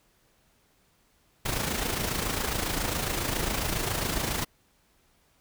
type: noise with amplitude modulation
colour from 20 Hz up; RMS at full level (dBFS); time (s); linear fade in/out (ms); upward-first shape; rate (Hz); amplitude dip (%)
pink; -27; 1.45-4.45; 10; sine; 27.3; 55
effects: pink hiss -66 dBFS RMS until 5.4 s